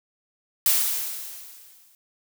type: noise with exponential decay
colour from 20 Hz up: blue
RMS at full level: -18 dBFS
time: 0.66-1.95 s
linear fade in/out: 1 ms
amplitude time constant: 280 ms
effects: none